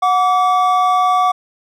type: tone pair together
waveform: triangle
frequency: 733 / 1152.5 Hz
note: F#5 / D6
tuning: -16 / -33 cents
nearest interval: minor sixth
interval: 783 cents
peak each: -12 dBFS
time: 0.02-1.32 s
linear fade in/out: 10 ms
effects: none